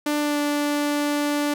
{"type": "tone with pitch glide", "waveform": "sawtooth", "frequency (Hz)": [295.9, 292.2], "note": ["D4", "D4"], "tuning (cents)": [13, -9], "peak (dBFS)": -17, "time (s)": [0.06, 1.54], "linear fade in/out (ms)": 5, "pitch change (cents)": -22, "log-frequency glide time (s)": [0.19, 0.39], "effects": []}